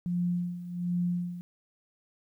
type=tone with tremolo; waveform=sine; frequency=176.1 Hz; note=F3; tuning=15 cents sharp; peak=-25 dBFS; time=0.06-1.41 s; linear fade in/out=0 ms; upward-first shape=sine; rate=1.3 Hz; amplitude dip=75%; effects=11-bit